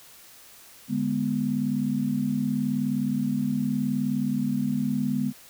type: chord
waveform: sine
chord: G# diminished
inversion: second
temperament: equal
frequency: 146.83 / 207.7 / 246.9 Hz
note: D3 / G#3 / B3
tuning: 0 / 0 / 0 cents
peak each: -31 / -27 / -26 dBFS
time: 0.88-5.33 s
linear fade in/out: 50 ms
effects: white hiss -50 dBFS RMS until 5.49 s